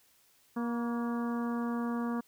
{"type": "harmonic tone with a mistuned harmonic", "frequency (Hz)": 236.8, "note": "A#3", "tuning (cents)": 27, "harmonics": [1, 2, 3, 4, 5, 6, 7], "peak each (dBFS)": [-31, -41, -45, -44, -43, -49, -51], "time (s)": [0.56, 2.21], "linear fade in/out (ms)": 10, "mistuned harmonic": 5, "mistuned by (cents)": -43, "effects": ["white hiss -66 dBFS RMS until 2.27 s"]}